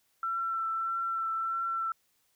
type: tone with vibrato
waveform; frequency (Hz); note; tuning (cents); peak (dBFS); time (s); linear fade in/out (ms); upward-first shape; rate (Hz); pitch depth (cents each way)
sine; 1343; E6; +32; -29; 0.23-1.92; 2; triangle; 1.6; 18
effects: white hiss -72 dBFS RMS until 2.35 s